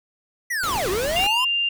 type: linear two-way sweep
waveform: square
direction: down then up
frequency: 2009 to 344.1 to 1050 Hz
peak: -23 dBFS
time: 0.5-1.45 s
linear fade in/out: 10 ms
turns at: 0.89 s
type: noise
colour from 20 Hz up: pink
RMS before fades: -30 dBFS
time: 0.63-1.27 s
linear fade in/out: 5 ms
type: tone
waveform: sine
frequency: 2794 Hz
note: F7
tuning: in tune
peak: -19 dBFS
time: 1.16-1.69 s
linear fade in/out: 5 ms
effects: none